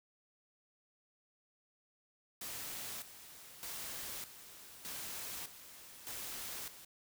white noise with tremolo, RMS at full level -44 dBFS, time 2.41-6.85 s, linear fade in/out 5 ms, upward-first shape square, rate 0.82 Hz, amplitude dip 70%, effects none

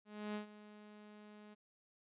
sawtooth tone with ADSR envelope, 209.9 Hz, G#3, 19 cents sharp, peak -35 dBFS, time 0.05-1.55 s, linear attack 300 ms, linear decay 110 ms, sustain -16 dB, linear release 19 ms, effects resampled to 8000 Hz

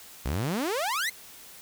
sawtooth exponential sweep, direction up, 57.5 to 2150 Hz, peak -23 dBFS, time 0.25-1.1 s, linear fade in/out 10 ms, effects white hiss -48 dBFS RMS until 1.61 s

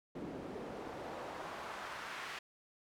pink noise with band-pass filter sweep, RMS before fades -45 dBFS, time 0.15-2.39 s, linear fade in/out 5 ms, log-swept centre 290 to 1900 Hz, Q 1.1, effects none

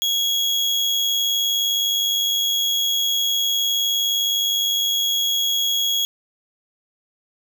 35% pulse tone with amplitude modulation, 3322 Hz, G#7, in tune, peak -15 dBFS, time 0.02-6.05 s, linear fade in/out 0 ms, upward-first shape sine, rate 99.6 Hz, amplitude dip 35%, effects none

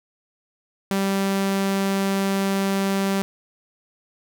sawtooth tone, 195.4 Hz, G3, 5 cents flat, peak -16 dBFS, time 0.91-3.22 s, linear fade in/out 0 ms, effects none

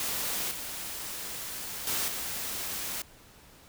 white noise with level steps, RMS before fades -32 / -38 / -30 / -35 dBFS, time 0-3.02 s, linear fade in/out 2 ms, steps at 0.51 / 1.87 / 2.08 s, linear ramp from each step 2 ms, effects pink hiss -55 dBFS RMS until 3.68 s

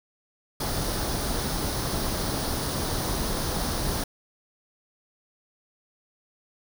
pink noise with comb filter, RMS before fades -28 dBFS, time 0.6-4.04 s, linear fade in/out 5 ms, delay 0.2 ms, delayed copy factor +0.55, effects none

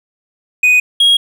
triangle tone pair in turn, 2489 / 3285 Hz, D#7 / G#7, 0 / -20 cents, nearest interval perfect fourth, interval 480 cents, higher second, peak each -5 dBFS, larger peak neither, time 0.63-0.8 / 1-1.17 s, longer neither, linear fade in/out 5 ms, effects none

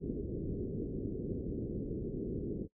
white low-pass noise, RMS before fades -38 dBFS, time 0-2.68 s, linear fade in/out 50 ms, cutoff 430 Hz, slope 48 dB/octave, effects noise-tail reverb RT60 0.1 s tail -20 dB re dry

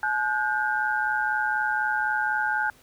sine tone cluster, 853 / 1450 / 1574 Hz, G#5 / F#6 / G6, +46 / -35 / +7 cents, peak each -27 dBFS, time 0.03-2.7 s, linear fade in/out 2 ms, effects pink hiss -56 dBFS RMS until 2.82 s

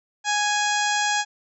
harmonic tone, 830.6 Hz, G#5, in tune, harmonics 1 / 2 / 3 / 4 / 5 / 6 / 7 / 8 / 9, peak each -24 / -25 / -31 / -30 / -35 / -34 / -35 / -31 / -34 dBFS, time 0.24-1.25 s, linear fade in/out 50 ms, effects none

